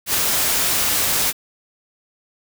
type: noise with ADSR envelope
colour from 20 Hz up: white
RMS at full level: -17 dBFS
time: 0.06-1.33 s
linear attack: 83 ms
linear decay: 4 ms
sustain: -2 dB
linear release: 37 ms
effects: none